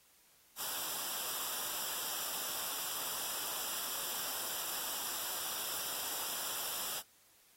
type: noise with comb filter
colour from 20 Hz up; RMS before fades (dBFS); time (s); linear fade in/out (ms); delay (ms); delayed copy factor
white; -39; 0.56-7.03; 50; 0.46; -0.7
effects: white hiss -66 dBFS RMS until 7.56 s + AAC 48 kbps